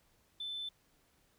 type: tone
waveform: sine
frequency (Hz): 3525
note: A7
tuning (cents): +2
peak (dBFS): -37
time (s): 0.4-0.69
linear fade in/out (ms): 5
effects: tanh soft clip ceiling -34 dBFS + pink hiss -71 dBFS RMS until 1.38 s